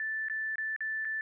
sine tone with dropouts, 1759 Hz, A6, 1 cent flat, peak -31 dBFS, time 0-1.21 s, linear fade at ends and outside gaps 1 ms, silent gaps 0.285-0.298 / 0.557-0.582 / 0.763-0.806 / 1.048-1.052 s, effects none

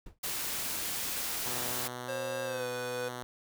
brown noise with exponential decay, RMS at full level -39 dBFS, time 0.06-0.19 s, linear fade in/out 5 ms, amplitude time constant 27 ms
white noise, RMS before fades -35 dBFS, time 0.23-1.88 s, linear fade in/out 10 ms
5% pulse tone, 123.7 Hz, B2, 3 cents sharp, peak -27 dBFS, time 1.46-3.23 s, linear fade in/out 0 ms
square tone with pitch glide, 535 to 496.3 Hz, C5 to B4, +38 to +8 cents, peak -35 dBFS, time 2.08-3.09 s, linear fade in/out 10 ms, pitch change -130 cents, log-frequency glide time 2.44-2.67 s
effects none

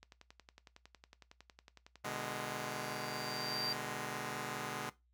click train, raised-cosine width 0.2 ms, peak -36 dBFS, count 28, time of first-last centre 0.03-2.507 s, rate 10.9 Hz
5% pulse chord, G# diminished, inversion first, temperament just, 124.59 / 149.51 / 207.7 Hz, B2 / D3 / G#3, +16 / +31 / 0 cents, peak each -33 / -33 / -32 dBFS, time 2.04-4.9 s, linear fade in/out 10 ms
triangle tone with exponential growth, 4699 Hz, D8, in tune, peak -33 dBFS, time 2.07-3.73 s, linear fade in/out 5 ms, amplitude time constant 360 ms
effects noise-tail reverb RT60 0.2 s tail -17 dB re dry + added 60 Hz sine -70 dBFS peak until 5.13 s

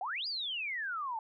sine exponential two-way sweep, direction up then down, 700 to 4978 to 854 Hz, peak -34 dBFS, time 0.01-1.19 s, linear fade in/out 2 ms, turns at 0.27 s, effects none

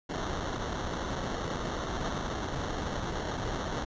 pink noise with sample-and-hold, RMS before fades -34 dBFS, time 0.09-3.85 s, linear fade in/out 10 ms, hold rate 2450 Hz, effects resampled to 16000 Hz

